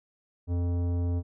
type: tone with tanh clipping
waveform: sine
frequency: 87.31 Hz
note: F2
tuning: in tune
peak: -27 dBFS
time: 0.47-1.23 s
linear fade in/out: 50 ms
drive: 14 dB
effects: none